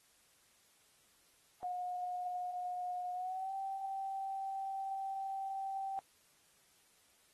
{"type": "tone with pitch glide", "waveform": "sine", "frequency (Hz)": [721, 777.2], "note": ["F#5", "G5"], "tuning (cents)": [-45, -15], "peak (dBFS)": -37, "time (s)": [1.63, 5.99], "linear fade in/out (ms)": 0, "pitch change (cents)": 130, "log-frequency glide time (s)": [3.13, 3.53], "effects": ["white hiss -69 dBFS RMS until 7.33 s", "AAC 32 kbps"]}